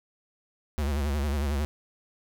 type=tone with vibrato; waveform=square; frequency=72 Hz; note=D2; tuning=34 cents flat; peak=-26 dBFS; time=0.78-1.65 s; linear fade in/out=0 ms; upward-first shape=sine; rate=11 Hz; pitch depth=100 cents each way; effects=none